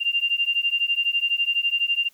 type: beating tone pair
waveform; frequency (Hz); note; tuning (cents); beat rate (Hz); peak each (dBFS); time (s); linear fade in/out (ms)
sine; 2784 / 2796; F7 / F7; -6 / +1; 12; -23; 0-2.09; 20
effects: white hiss -59 dBFS RMS until 2.13 s